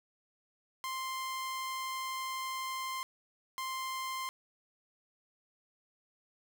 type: tone bursts at uneven times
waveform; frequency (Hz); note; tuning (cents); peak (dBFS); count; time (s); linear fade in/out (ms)
sawtooth; 1048; C6; +2; -32; 2; 0.84-3.03 / 3.58-4.29; 0
effects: none